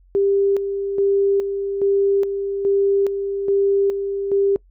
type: tone with tremolo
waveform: sine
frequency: 396.6 Hz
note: G4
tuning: 20 cents sharp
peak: -14 dBFS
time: 0.15-4.56 s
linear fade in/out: 0 ms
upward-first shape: square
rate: 1.2 Hz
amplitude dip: 55%
effects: noise-tail reverb RT60 0.1 s tail -24 dB re dry + added 45 Hz sine -49 dBFS peak until 4.7 s

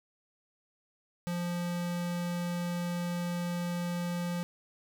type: tone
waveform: square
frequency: 174.61 Hz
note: F3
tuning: in tune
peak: -32 dBFS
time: 1.27-4.43 s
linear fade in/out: 0 ms
effects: none

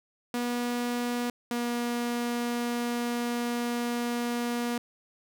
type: tone pair in turn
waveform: sawtooth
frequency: 241.9 / 239.3 Hz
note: B3 / A#3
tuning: -36 / +46 cents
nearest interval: unison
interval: 18 cents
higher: first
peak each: -24 dBFS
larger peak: neither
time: 0.34-1.3 / 1.51-4.78 s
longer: second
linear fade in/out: 2 ms
effects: none

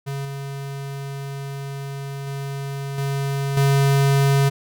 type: tone with level steps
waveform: square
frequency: 138.59 Hz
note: C#3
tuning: in tune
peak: -26 / -29 / -27 / -22 / -15 dBFS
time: 0.06-4.5 s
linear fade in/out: 20 ms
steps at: 0.25 / 2.27 / 2.98 / 3.57 s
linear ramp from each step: 2 ms
effects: none

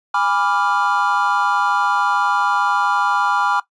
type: chord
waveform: triangle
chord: G# diminished seventh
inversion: none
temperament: equal with one note detuned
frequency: 819.2 / 987.8 / 1174.7 / 1396.9 Hz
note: G#5 / B5 / D6 / F6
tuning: -24 / 0 / 0 / 0 cents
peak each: -19 dBFS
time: 0.14-3.6 s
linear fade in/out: 5 ms
effects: noise-tail reverb RT60 0.1 s tail -17 dB re dry + resampled to 22050 Hz

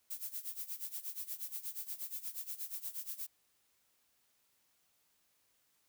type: noise with tremolo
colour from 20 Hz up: violet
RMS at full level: -40 dBFS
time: 0.1-3.27 s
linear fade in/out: 10 ms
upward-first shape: sine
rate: 8.4 Hz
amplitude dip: 85%
effects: white hiss -75 dBFS RMS until 5.88 s

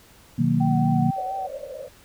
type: chord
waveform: sine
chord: B major seventh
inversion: none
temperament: equal with one note detuned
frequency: 124.91 / 155.56 / 185 / 233.1 Hz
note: B2 / D#3 / F#3 / A#3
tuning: +20 / 0 / 0 / 0 cents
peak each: -25 / -22 / -26 / -22 dBFS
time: 0.38-1.11 s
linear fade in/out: 10 ms
type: tone with vibrato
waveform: sine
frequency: 763 Hz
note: G5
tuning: 47 cents flat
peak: -26 dBFS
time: 0.6-1.47 s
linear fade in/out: 10 ms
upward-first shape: triangle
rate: 4.3 Hz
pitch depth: 43 cents each way
type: band-pass noise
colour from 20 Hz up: pink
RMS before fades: -36 dBFS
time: 1.16-1.89 s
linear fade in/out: 20 ms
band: 520 to 600 Hz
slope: 96 dB/octave
effects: pink hiss -52 dBFS RMS until 2.04 s

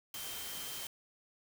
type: tone in noise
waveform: sine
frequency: 3136 Hz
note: G7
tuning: in tune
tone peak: -48 dBFS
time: 0.14-0.87 s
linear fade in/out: 2 ms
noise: white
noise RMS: -43 dBFS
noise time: 0.14-0.87 s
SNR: -8 dB
effects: none

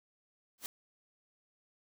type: noise with exponential growth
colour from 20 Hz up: white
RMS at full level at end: -35 dBFS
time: 0.58-0.66 s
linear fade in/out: 1 ms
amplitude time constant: 16 ms
effects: none

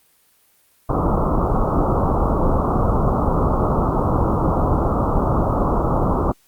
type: low-pass noise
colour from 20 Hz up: pink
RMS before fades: -18 dBFS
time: 0.89-6.32 s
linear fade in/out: 5 ms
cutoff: 1300 Hz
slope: 96 dB/octave
effects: white hiss -58 dBFS RMS until 6.47 s + Opus 32 kbps

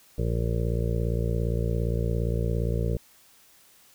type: harmonic tone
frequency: 57.4 Hz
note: A#1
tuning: 26 cents flat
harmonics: 1 / 2 / 3 / 4 / 6 / 7 / 8 / 9 / 10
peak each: -27 / -28 / -32 / -40 / -39 / -38 / -34 / -42 / -41 dBFS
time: 0.18-2.97 s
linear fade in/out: 5 ms
effects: white hiss -57 dBFS RMS until 3.94 s

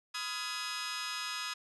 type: chord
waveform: 15% pulse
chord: F half-diminished seventh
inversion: second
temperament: just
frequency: 1005.8 / 1257.2 / 1396.9 / 1676.3 Hz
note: Cb6 / Eb6 / F6 / Ab6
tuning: +31 / +18 / 0 / +16 cents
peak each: -38 / -33 / -39 / -35 dBFS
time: 0.14-1.54 s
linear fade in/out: 10 ms
effects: resampled to 24000 Hz

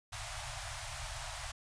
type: band-stop noise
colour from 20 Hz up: pink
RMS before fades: -42 dBFS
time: 0.12-1.52 s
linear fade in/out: 10 ms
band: 130 to 600 Hz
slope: 96 dB/octave
effects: resampled to 22050 Hz

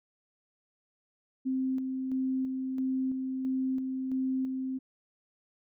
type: tone with tremolo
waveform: sine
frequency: 261.6 Hz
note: C4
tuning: in tune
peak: -27 dBFS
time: 1.45-4.79 s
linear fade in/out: 20 ms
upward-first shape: square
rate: 1.5 Hz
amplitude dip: 35%
effects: none

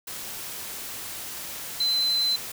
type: tone in noise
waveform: sine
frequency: 4055 Hz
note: B7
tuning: 45 cents sharp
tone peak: -21 dBFS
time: 1.8-2.36 s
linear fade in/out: 5 ms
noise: white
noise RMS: -36 dBFS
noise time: 0.07-2.52 s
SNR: +12 dB
effects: none

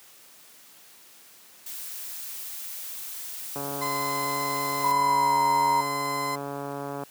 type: noise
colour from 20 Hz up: blue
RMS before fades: -37 dBFS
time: 1.66-4.92 s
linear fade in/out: 5 ms
type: click train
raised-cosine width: 1 ms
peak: -20 dBFS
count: 491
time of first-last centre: 3.56-7.035 s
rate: 141 Hz
type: tone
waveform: 35% pulse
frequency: 1027 Hz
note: C6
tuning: 33 cents flat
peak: -26 dBFS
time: 3.81-6.36 s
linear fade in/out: 10 ms
type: tone with pitch glide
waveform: sine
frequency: 987.8 to 943.2 Hz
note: B5 to A#5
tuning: 0 to +20 cents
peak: -20 dBFS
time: 4.84-5.81 s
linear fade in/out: 5 ms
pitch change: -80 cents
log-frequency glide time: 5.02-5.4 s
effects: white hiss -52 dBFS RMS until 7.1 s + high-pass 150 Hz 12 dB/octave

